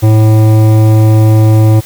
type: tone with hard clipping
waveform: sine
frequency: 109 Hz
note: A2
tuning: 16 cents flat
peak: -5 dBFS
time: 0.02-1.81 s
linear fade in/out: 20 ms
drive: 13 dB
effects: white hiss -32 dBFS RMS until 1.85 s